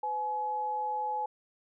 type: tone pair together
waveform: sine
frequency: 505.1 / 848 Hz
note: B4 / G#5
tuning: +39 / +36 cents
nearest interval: major sixth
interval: 897 cents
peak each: -40 / -30 dBFS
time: 0.03-1.26 s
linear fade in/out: 5 ms
effects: none